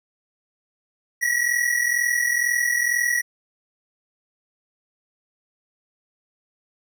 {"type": "tone pair together", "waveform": "square", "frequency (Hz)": [1895, 1937.1], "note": ["A#6", "B6"], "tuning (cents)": [28, -34], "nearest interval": "unison", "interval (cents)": 38, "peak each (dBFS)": [-24, -22], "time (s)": [1.21, 3.22], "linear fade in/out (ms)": 20, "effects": []}